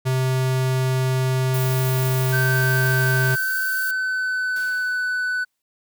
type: tone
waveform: square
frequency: 130 Hz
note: C3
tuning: 11 cents flat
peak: -19 dBFS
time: 0.05-3.36 s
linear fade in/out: 20 ms
type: noise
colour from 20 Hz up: violet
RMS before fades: -31 dBFS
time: 1.54-3.91 s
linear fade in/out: 2 ms
type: tone with pitch glide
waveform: triangle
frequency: 1545 to 1495.8 Hz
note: G6 to F#6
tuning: -26 to +18 cents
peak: -19 dBFS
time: 2.32-5.45 s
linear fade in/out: 20 ms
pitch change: -56 cents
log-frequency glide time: 2.87-4.93 s
type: noise with exponential decay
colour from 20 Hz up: white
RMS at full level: -39 dBFS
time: 4.56-5.62 s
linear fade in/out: 1 ms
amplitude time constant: 230 ms
effects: none